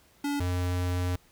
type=tone pair in turn; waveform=square; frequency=286.1 / 89.6 Hz; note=D4 / F2; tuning=-45 / +45 cents; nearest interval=octave + minor sixth; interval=2010 cents; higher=first; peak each=-28 / -27 dBFS; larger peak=second; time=0.24-0.4 / 0.4-1.16 s; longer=second; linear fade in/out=5 ms; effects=pink hiss -61 dBFS RMS until 1.31 s